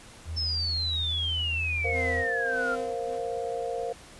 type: tone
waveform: sine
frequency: 81.1 Hz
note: E2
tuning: 28 cents flat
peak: -31 dBFS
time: 0.25-2.25 s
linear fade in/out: 50 ms
type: exponential sweep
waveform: sine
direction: down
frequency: 5340 to 1365 Hz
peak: -27 dBFS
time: 0.36-2.76 s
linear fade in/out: 20 ms
type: chord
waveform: sine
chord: Bb suspended second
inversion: none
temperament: just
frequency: 466.2 / 524.4 / 699.2 Hz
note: Bb4 / C5 / F5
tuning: 0 / +4 / +2 cents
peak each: -32 / -34 / -34 dBFS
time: 1.84-3.93 s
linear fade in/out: 10 ms
type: tone with tremolo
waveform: sawtooth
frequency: 257.3 Hz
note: C4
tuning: 29 cents flat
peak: -32 dBFS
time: 1.91-3.19 s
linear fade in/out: 50 ms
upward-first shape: sine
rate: 1.6 Hz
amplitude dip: 95%
effects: pink hiss -49 dBFS RMS until 4.19 s + resampled to 24000 Hz